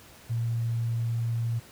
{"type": "tone", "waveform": "sine", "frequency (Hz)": 116.2, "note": "A#2", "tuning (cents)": -5, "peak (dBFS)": -25, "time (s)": [0.29, 1.6], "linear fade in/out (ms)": 20, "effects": ["pink hiss -51 dBFS RMS until 1.71 s", "high-pass 60 Hz 12 dB/octave"]}